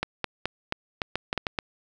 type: clicks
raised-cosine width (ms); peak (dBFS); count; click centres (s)
0.3; -10; 10; 0.03 / 0.243 / 0.456 / 0.724 / 1.018 / 1.156 / 1.329 / 1.377 / 1.468 / 1.588
effects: none